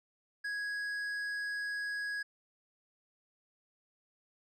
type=tone with tanh clipping; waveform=triangle; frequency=1661.2 Hz; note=G#6; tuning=in tune; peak=-36 dBFS; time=0.44-2.23 s; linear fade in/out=10 ms; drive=12 dB; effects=none